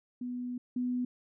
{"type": "tone pair in turn", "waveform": "sine", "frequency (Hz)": [246.9, 248.2], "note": ["B3", "B3"], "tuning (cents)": [0, 9], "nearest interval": "unison", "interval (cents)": 9, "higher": "second", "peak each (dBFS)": [-34, -29], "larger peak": "second", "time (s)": [[0.21, 0.58], [0.76, 1.05]], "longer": "first", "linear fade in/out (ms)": 5, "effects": []}